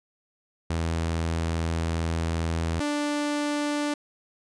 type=tone pair in turn; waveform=sawtooth; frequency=82.41 / 293.7 Hz; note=E2 / D4; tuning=0 / 0 cents; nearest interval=octave + minor seventh; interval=2200 cents; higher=second; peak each=-21 dBFS; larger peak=neither; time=0.7-2.8 / 2.8-3.94 s; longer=first; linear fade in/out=5 ms; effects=resampled to 22050 Hz